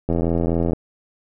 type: click train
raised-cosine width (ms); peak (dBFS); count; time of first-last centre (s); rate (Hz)
2; -8; 55; 0.09-0.733; 84
effects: none